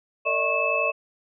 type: tone cluster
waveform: sine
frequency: 454.5 / 588 / 639 / 1093 / 2616 Hz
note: A#4 / D5 / D#5 / C#6 / E7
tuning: -44 / +2 / +46 / -25 / -14 cents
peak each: -32 / -27 / -29 / -28 / -24 dBFS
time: 0.25-0.92 s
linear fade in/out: 20 ms
effects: none